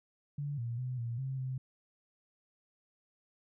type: tone with pitch steps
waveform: sine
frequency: 144 / 117.7 / 126.8 / 117.4 / 133.1 / 130 Hz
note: D3 / A#2 / B2 / A#2 / C3 / C3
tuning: -34 / +17 / +46 / +13 / +30 / -11 cents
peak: -34 dBFS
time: 0.38-1.58 s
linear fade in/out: 5 ms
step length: 200 ms
effects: none